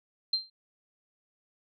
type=tone with exponential decay; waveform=sine; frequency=4151 Hz; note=C8; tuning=15 cents flat; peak=-21 dBFS; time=0.33-0.5 s; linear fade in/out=5 ms; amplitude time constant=36 ms; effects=none